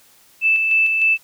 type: tone with tremolo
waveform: sine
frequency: 2637 Hz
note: E7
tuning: in tune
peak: -12 dBFS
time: 0.41-1.18 s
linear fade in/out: 50 ms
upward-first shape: square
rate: 3.3 Hz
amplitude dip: 35%
effects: white hiss -52 dBFS RMS until 1.23 s